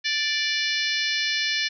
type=harmonic tone with a mistuned harmonic; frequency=586 Hz; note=D5; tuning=4 cents flat; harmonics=3 / 4 / 5 / 6 / 7 / 8 / 9 / 10; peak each=-28 / -29 / -31 / -31 / -30 / -35 / -31 / -39 dBFS; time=0.04-1.69 s; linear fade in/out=20 ms; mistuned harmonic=7; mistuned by=+29 cents; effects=none